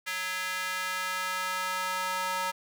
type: tone with high-pass filter sweep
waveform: square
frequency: 185 Hz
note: F#3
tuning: in tune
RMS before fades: -32 dBFS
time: 0.06-2.52 s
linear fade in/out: 20 ms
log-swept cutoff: 1800 to 990 Hz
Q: 1.9
effects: none